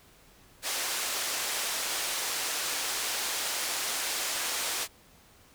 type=band-pass noise; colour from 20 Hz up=white; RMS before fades=-32 dBFS; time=0.62-4.88 s; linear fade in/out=50 ms; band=410 to 8700 Hz; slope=12 dB/octave; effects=pink hiss -58 dBFS RMS until 5.54 s